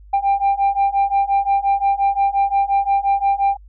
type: beating tone pair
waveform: sine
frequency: 790 / 795.7 Hz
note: G5 / G5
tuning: +13 / +26 cents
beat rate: 5.7 Hz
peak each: -16 / -15 dBFS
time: 0.13-3.57 s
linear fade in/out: 10 ms
effects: tanh soft clip ceiling -11 dBFS + added 50 Hz sine -40 dBFS peak until 3.68 s